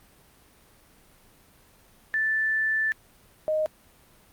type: tone pair in turn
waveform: sine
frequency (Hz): 1760 / 620.7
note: A6 / D#5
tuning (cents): 0 / -4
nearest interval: octave + tritone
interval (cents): 1804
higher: first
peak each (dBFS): -22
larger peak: neither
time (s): 2.14-2.92 / 3.48-3.66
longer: first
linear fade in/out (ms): 0
effects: pink hiss -57 dBFS RMS until 4.32 s + Opus 32 kbps